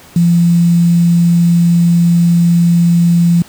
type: tone with quantisation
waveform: sine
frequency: 171.3 Hz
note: F3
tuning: 33 cents flat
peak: -6 dBFS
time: 0.16-3.42 s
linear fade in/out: 2 ms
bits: 5
effects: pink hiss -39 dBFS RMS until 3.48 s + high-pass 60 Hz 12 dB/octave